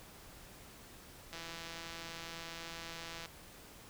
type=click train; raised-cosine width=0.2 ms; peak=-28 dBFS; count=321; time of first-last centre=1.33-3.258 s; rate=166 Hz; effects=pink hiss -55 dBFS RMS until 3.89 s